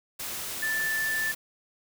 sine tone in noise, 1760 Hz, A6, in tune, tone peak -26 dBFS, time 0.62-1.32 s, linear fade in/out 10 ms, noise white, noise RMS -35 dBFS, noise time 0.19-1.35 s, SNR +6 dB, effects none

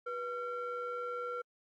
triangle ring-modulated tone, 440 Hz, A4, in tune, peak -31 dBFS, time 0.06-1.42 s, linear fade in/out 10 ms, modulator 929 Hz, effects AAC 64 kbps

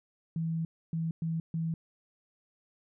sine tone bursts at uneven times, 163.4 Hz, E3, 15 cents flat, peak -29 dBFS, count 4, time 0.36-0.65 / 0.93-1.11 / 1.22-1.4 / 1.54-1.74 s, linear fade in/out 2 ms, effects none

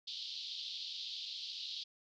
white band-pass noise, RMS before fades -44 dBFS, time 0.07-1.84 s, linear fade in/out 10 ms, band 3200 to 4600 Hz, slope 48 dB/octave, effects none

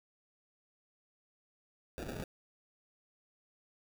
blue noise with sample-and-hold, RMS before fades -41 dBFS, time 1.98-2.24 s, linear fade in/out 0 ms, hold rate 1050 Hz, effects none

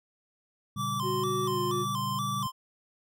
square tone with vibrato, 1100 Hz, C#6, 14 cents flat, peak -31 dBFS, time 0.76-2.52 s, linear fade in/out 50 ms, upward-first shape square, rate 2.1 Hz, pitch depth 93 cents each way
sine chord, G diminished, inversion first, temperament just, 117.6 / 141.12 / 196 Hz, Bb2 / Db3 / G3, +16 / +31 / 0 cents, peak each -37 dBFS, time 0.76-2.47 s, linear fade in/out 5 ms
triangle tone with pitch glide, 370 to 358.2 Hz, F#4 to F4, 0 to +44 cents, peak -28 dBFS, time 1.02-1.86 s, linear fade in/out 50 ms, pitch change -56 cents, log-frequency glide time 1.52-1.59 s
effects none

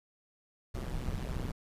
brown noise with amplitude modulation, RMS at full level -32 dBFS, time 0.74-1.52 s, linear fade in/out 10 ms, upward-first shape sine, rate 128 Hz, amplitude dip 90%, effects resampled to 32000 Hz

